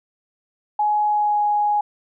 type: tone with pitch glide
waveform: sine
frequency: 840 to 831.8 Hz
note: G#5 to G#5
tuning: +19 to +2 cents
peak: -16 dBFS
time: 0.79-1.81 s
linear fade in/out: 5 ms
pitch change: -17 cents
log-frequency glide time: 1.06-1.42 s
effects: none